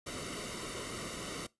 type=noise with comb filter; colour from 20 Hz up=pink; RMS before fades=-41 dBFS; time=0.06-1.47 s; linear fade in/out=10 ms; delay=1.2 ms; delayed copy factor=-0.7; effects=noise-tail reverb RT60 0.2 s tail -21 dB re dry + resampled to 24000 Hz